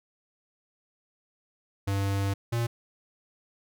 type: tone pair in turn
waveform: square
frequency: 98.7 / 117.37 Hz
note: G2 / A#2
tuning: +12 / +12 cents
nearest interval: minor third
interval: 300 cents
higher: second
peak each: -26 dBFS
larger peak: neither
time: 1.87-2.34 / 2.52-2.67 s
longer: first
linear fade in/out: 10 ms
effects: none